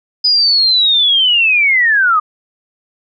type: linear sweep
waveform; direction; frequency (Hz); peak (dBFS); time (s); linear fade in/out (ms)
sine; down; 5000 to 1199; -8; 0.24-2.2; 10
effects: none